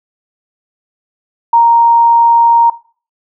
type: tone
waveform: sine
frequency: 932.3 Hz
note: A#5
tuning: in tune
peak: -4 dBFS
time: 1.53-2.7 s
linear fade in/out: 5 ms
effects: noise-tail reverb RT60 0.4 s tail -18 dB re dry